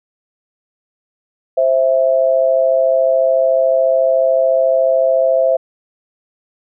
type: tone pair together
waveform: sine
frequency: 525.4 / 659.3 Hz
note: C5 / E5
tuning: +7 / 0 cents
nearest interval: major third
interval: 393 cents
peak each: -13 dBFS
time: 1.57-5.57 s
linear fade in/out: 10 ms
effects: none